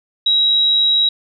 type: tone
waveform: sine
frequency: 3851 Hz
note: B7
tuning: 44 cents flat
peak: -11 dBFS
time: 0.26-1.09 s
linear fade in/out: 5 ms
effects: none